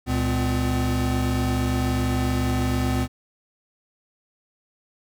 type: tone cluster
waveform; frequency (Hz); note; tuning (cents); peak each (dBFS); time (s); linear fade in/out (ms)
square; 69.1 / 117.9 / 254.3; C#2 / A#2 / C4; -5 / +20 / -49; -26; 0.06-3.08; 50
effects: none